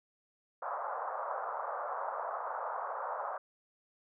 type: band-pass noise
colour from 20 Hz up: white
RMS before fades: -38 dBFS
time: 0.62-3.38 s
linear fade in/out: 5 ms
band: 530 to 1300 Hz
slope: 48 dB/octave
effects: none